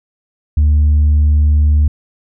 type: tone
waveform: sine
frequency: 75 Hz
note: D2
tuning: 37 cents sharp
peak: -5 dBFS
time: 0.57-1.88 s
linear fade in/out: 5 ms
effects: tanh soft clip ceiling -6 dBFS